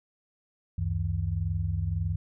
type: tone cluster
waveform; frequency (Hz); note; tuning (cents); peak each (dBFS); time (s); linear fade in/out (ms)
sine; 72 / 93.8 / 158.7; D2 / F#2 / D#3; -34 / +24 / +35; -32 / -28 / -34; 0.78-2.16; 5
effects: none